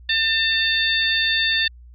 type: harmonic tone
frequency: 898 Hz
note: A5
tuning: 35 cents sharp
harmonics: 2 / 3 / 4 / 5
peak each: -21 / -26 / -21 / -26 dBFS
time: 0.09-1.68 s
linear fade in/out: 5 ms
effects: added 60 Hz sine -41 dBFS peak until 1.94 s